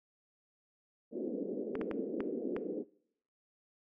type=band-pass noise; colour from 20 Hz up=white; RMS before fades=-38 dBFS; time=1.11-2.85 s; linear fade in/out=50 ms; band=210 to 480 Hz; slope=48 dB/octave
type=clicks; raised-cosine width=0.5 ms; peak=-25 dBFS; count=5; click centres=1.754 / 1.814 / 1.913 / 2.205 / 2.565 s
effects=noise-tail reverb RT60 0.7 s tail -23 dB re dry